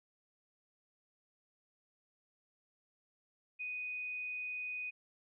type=tone; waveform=sine; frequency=2489 Hz; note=D#7; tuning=in tune; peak=-38 dBFS; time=3.59-4.91 s; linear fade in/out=20 ms; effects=none